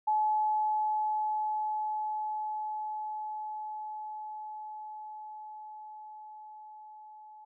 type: tone with level ramp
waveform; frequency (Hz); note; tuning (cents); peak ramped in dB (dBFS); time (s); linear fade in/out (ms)
sine; 856; A5; -48; -24 to -48; 0.07-7.45; 10
effects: none